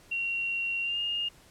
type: tone with pitch glide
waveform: sine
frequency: 2748 to 2832 Hz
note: F7 to F7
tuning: -29 to +23 cents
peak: -28 dBFS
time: 0.11-1.29 s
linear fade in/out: 10 ms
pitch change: +52 cents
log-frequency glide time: 0.82-0.99 s
effects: pink hiss -57 dBFS RMS until 1.5 s + low-pass 12000 Hz 12 dB/octave